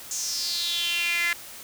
sawtooth tone with high-pass filter sweep, 343.7 Hz, F4, 28 cents flat, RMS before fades -27 dBFS, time 0.11-1.33 s, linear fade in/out 2 ms, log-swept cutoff 6700 to 1900 Hz, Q 5.7, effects white hiss -42 dBFS RMS until 1.63 s

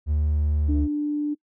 triangle tone with pitch glide, 75.2 to 72.6 Hz, D2 to D2, +42 to -19 cents, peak -17 dBFS, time 0.06-0.88 s, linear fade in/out 50 ms, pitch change -61 cents, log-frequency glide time 0.63-0.73 s
sine tone, 295.6 Hz, D4, 11 cents sharp, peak -22 dBFS, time 0.68-1.35 s, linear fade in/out 20 ms
effects noise-tail reverb RT60 0.1 s tail -25 dB re dry + tanh soft clip ceiling -12 dBFS

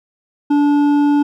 triangle tone with hard clipping, 290 Hz, D4, 22 cents flat, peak -12 dBFS, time 0.5-1.23 s, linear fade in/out 10 ms, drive 11 dB, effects none

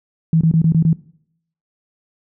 sine tone bursts, 161.9 Hz, E3, 31 cents flat, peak -10 dBFS, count 6, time 0.33-0.93 s, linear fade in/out 2 ms, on 80 ms, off 24 ms, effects noise-tail reverb RT60 0.7 s tail -21 dB re dry

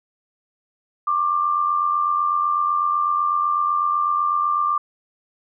sine tone pair together, 1097 / 1185 Hz, C#6 / D6, -18 / +15 cents, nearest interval minor second, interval 133 cents, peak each -25 / -18 dBFS, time 1.07-4.78 s, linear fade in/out 5 ms, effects none

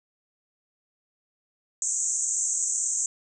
white band-pass noise, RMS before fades -27 dBFS, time 1.82-3.06 s, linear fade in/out 2 ms, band 6300 to 8000 Hz, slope 96 dB/octave, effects none

